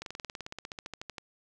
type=slowing click train; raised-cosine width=0.2 ms; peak=-22 dBFS; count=20; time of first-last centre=0.02-1.182 s; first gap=42 ms; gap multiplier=1.04; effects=none